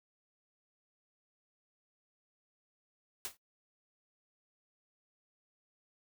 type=noise with exponential decay; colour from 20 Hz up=white; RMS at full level=-36 dBFS; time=3.25-3.37 s; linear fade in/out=0 ms; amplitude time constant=26 ms; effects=noise-tail reverb RT60 0.1 s tail -18 dB re dry